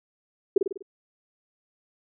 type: tone with echo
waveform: sine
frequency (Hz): 392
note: G4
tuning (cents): 0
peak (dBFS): -13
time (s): 0.56-0.58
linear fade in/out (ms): 5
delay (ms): 49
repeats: 5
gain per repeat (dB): -5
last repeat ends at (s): 0.825
effects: none